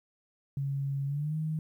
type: tone with pitch glide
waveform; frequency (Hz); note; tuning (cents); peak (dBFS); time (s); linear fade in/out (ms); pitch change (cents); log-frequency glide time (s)
sine; 138.59 to 156.46; C#3 to D#3; 0 to +10; -29; 0.57-1.59; 2; +210; 1.06-1.36
effects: 11-bit